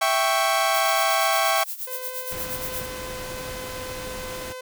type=chord; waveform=sawtooth; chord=C# diminished; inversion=first; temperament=equal; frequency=659.3 / 784 / 1108.7 Hz; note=E5 / G5 / C#6; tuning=0 / 0 / 0 cents; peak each=-20 dBFS; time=0.01-1.64 s; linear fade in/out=10 ms
type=noise with tremolo; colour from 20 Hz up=violet; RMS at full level=-30 dBFS; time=0.74-2.86 s; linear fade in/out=5 ms; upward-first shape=sine; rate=8.5 Hz; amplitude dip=75%
type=tone; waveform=sawtooth; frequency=510 Hz; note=C5; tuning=44 cents flat; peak=-30 dBFS; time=1.87-4.61 s; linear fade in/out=5 ms
type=noise; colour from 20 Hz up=pink; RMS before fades=-36 dBFS; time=2.31-4.53 s; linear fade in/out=10 ms
effects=none